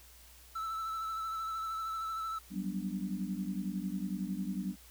triangle tone with vibrato, 1318.5 Hz, E6, in tune, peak -33 dBFS, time 0.55-2.39 s, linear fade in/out 10 ms, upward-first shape sine, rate 13 Hz, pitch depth 25 cents each way
sine chord, G major seventh, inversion third, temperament equal with one note detuned, 185 / 196 / 245.2 / 293.7 Hz, F#3 / G3 / B3 / D4, 0 / 0 / -12 / 0 cents, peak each -38 / -37 / -43 / -43 dBFS, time 2.5-4.76 s, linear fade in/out 50 ms
effects added 60 Hz sine -58 dBFS peak until 4.9 s + white hiss -58 dBFS RMS until 4.9 s

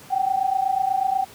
sine tone pair together, 755.8 / 784 Hz, F#5 / G5, +37 / 0 cents, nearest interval minor second, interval 63 cents, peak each -22 dBFS, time 0.1-1.25 s, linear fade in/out 20 ms, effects pink hiss -45 dBFS RMS until 1.34 s + high-pass 100 Hz 12 dB/octave

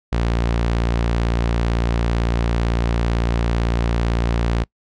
sawtooth tone, 57.9 Hz, A#1, 11 cents flat, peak -13 dBFS, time 0.12-4.64 s, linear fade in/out 10 ms, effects noise-tail reverb RT60 0.1 s tail -24 dB re dry + low-pass 5000 Hz 12 dB/octave

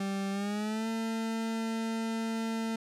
40% pulse tone with pitch glide, 196 to 225.1 Hz, G3 to A3, 0 to +40 cents, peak -30 dBFS, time 0-2.76 s, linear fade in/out 5 ms, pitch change +240 cents, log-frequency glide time 0.31-0.88 s, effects low-pass 10000 Hz 12 dB/octave

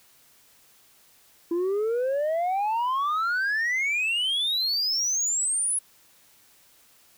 sine exponential sweep, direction up, 333 to 10548 Hz, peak -20 dBFS, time 1.51-5.79 s, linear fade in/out 5 ms, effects tanh soft clip ceiling -22 dBFS + white hiss -58 dBFS RMS until 7.17 s

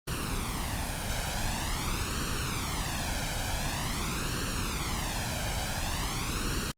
pink noise with flanger, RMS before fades -32 dBFS, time 0.07-6.72 s, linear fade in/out 10 ms, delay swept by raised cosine 0.7 to 1.3 ms, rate 0.46 Hz, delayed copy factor +0.6, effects low-pass 12000 Hz 12 dB/octave + Opus 32 kbps

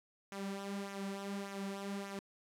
sawtooth tone with flanger, 197.9 Hz, G3, 17 cents sharp, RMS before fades -42 dBFS, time 0.32-2.19 s, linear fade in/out 0 ms, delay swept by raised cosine 0.22 to 4.62 ms, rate 1.7 Hz, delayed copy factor -0.6, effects low-pass 11000 Hz 12 dB/octave + 11-bit

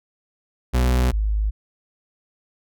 40% pulse / sine tone pair in turn, 62.2 / 52.41 Hz, B1 / G#1, +13 / +16 cents, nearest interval minor third, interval 297 cents, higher first, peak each -15 / -18 dBFS, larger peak first, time 0.73-1.12 / 1.12-1.51 s, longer neither, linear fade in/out 20 ms, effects none

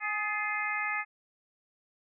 harmonic tone with a mistuned harmonic, 418.2 Hz, G#4, 12 cents sharp, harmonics 2 / 3 / 4 / 5 / 6, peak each -38 / -36 / -36 / -33 / -38 dBFS, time 0-1.05 s, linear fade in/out 50 ms, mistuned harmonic 4, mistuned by +53 cents, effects none

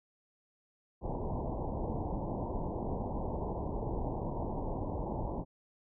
pink low-pass noise, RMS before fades -36 dBFS, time 1.01-5.45 s, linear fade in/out 50 ms, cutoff 990 Hz, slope 96 dB/octave, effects none

